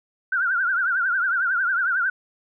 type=tone with vibrato; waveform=sine; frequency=1476 Hz; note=F#6; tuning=5 cents flat; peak=-19 dBFS; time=0.32-2.1 s; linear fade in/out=5 ms; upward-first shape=triangle; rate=11 Hz; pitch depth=150 cents each way; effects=none